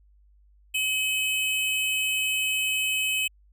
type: tone pair together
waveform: square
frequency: 2558 / 3034 Hz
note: D#7 / F#7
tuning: +47 / +43 cents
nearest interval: minor third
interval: 296 cents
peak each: -26 / -29 dBFS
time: 0.74-3.28 s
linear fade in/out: 10 ms
effects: added 50 Hz sine -55 dBFS peak until 3.52 s